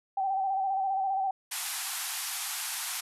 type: tone with vibrato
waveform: sine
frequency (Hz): 774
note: G5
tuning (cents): -22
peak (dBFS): -26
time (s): 0.17-1.31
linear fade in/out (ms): 5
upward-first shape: square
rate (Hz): 15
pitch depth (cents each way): 34
type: band-pass noise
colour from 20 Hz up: white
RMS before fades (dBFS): -35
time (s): 1.51-3.01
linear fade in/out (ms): 10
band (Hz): 710 to 13000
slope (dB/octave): 96
effects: none